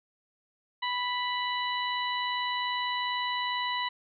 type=harmonic tone; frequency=987.8 Hz; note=B5; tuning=in tune; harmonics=1 / 2 / 3 / 4; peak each=-31 / -34 / -36 / -37 dBFS; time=0.82-3.89 s; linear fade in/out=10 ms; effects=none